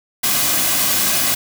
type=noise with comb filter; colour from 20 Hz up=white; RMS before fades=-17 dBFS; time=0.23-1.35 s; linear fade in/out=10 ms; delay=2.2 ms; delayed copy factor=-0.55; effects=none